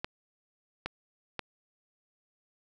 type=clicks; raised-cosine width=0.3 ms; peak=-17 dBFS; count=3; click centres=0.045 / 0.86 / 1.393 s; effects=none